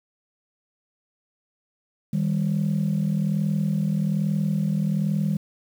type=tone pair together; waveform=sine; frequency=156.8 / 197.98 Hz; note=D#3 / G3; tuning=+14 / +17 cents; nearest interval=major third; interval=403 cents; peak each=-22 dBFS; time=2.13-5.37 s; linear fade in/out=5 ms; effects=tanh soft clip ceiling -16 dBFS + 8-bit